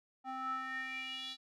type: tone with band-pass filter sweep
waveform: square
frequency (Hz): 261.6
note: C4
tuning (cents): 0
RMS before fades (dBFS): -41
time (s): 0.24-1.37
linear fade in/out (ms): 50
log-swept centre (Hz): 930 to 3900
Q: 6.4
effects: none